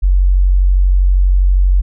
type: tone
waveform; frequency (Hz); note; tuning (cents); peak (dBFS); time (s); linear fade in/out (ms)
sine; 46.25; F#1; 0; -7; 0.02-1.82; 20
effects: none